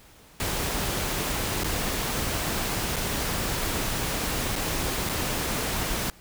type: noise with dropouts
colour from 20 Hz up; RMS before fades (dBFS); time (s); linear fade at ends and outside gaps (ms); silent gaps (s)
pink; -28; 0.4-6.1; 1; 1.635-1.644 / 2.961-2.965 / 4.556-4.561 / 5.091-5.095
effects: pink hiss -53 dBFS RMS until 6.2 s